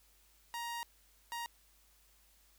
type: tone bursts at uneven times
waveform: sawtooth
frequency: 940 Hz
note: A#5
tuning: 14 cents sharp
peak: -35 dBFS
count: 2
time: 0.54-0.83 / 1.32-1.46 s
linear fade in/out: 0 ms
effects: added 50 Hz sine -69 dBFS peak until 2.58 s + white hiss -68 dBFS RMS until 2.58 s